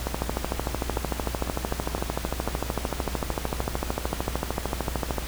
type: two click trains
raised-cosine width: 1 ms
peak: -17 / -11 dBFS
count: 4 / 69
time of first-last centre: 0.97-2.485 / 0.07-5.183 s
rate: 1.98 / 13.3 Hz
effects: added 60 Hz sine -32 dBFS peak until 5.27 s + pink hiss -36 dBFS RMS until 5.27 s